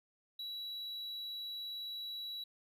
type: tone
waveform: triangle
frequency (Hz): 3913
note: B7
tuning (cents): -17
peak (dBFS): -39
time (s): 0.39-2.44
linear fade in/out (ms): 5
effects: none